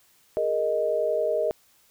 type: chord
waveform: sine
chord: Ab suspended second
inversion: none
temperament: equal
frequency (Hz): 415.3 / 466.2 / 622.3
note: Ab4 / Bb4 / Eb5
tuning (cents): 0 / 0 / 0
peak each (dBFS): -30 / -27 / -24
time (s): 0.37-1.51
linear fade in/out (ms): 0
effects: white hiss -61 dBFS RMS until 1.9 s